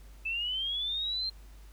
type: linear sweep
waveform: sine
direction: up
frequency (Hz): 2608 to 4186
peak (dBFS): -30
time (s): 0.25-1.3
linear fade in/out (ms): 10
effects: added 50 Hz sine -48 dBFS peak until 1.72 s + pink hiss -61 dBFS RMS until 1.72 s